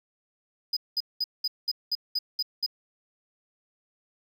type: tone bursts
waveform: triangle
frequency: 4978 Hz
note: D#8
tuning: in tune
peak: -23 dBFS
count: 9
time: 0.73-2.663 s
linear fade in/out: 5 ms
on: 37 ms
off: 200 ms
effects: none